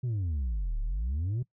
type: exponential two-way sweep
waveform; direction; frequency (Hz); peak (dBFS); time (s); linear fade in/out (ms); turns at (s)
sine; down then up; 130.81 to 34.65 to 130.81; -25; 0.03-1.43; 10; 0.8
effects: noise-tail reverb RT60 0.1 s tail -21 dB re dry + tanh soft clip ceiling -27 dBFS